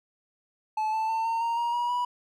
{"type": "tone with pitch steps", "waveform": "triangle", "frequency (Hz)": [866, 881.1, 896.5, 912.2, 928.2, 944.4, 960.9, 977.7], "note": ["A5", "A5", "A5", "A#5", "A#5", "A#5", "B5", "B5"], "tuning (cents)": [-28, 2, 32, -38, -8, 22, -48, -18], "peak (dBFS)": -23, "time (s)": [0.77, 2.05], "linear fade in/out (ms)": 5, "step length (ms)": 160, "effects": []}